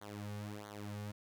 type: tone with flanger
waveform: sawtooth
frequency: 103.7 Hz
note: G#2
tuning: 2 cents flat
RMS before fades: -45 dBFS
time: 0.01-1.12 s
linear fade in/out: 10 ms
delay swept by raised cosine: 0.38 to 3.08 ms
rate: 1.5 Hz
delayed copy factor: -0.9
effects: none